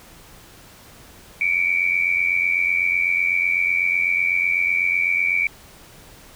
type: tone pair together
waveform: sine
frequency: 2259 / 2347 Hz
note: C#7 / D7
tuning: +32 / -2 cents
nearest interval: minor second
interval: 66 cents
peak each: -20 dBFS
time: 1.41-5.47 s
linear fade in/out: 2 ms
effects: pink hiss -46 dBFS RMS until 6.35 s